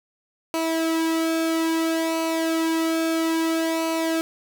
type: tone with flanger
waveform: sawtooth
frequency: 325.6 Hz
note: E4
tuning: 21 cents flat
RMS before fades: -23 dBFS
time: 0.54-4.21 s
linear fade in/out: 0 ms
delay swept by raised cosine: 0.57 to 2.07 ms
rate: 0.6 Hz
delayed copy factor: -0.6
effects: none